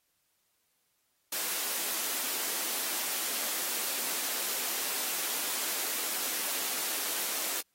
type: high-pass noise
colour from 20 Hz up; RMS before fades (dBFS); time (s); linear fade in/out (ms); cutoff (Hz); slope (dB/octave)
white; -33; 1.32-7.61; 5; 240; 24
effects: white hiss -75 dBFS RMS until 7.74 s + AAC 48 kbps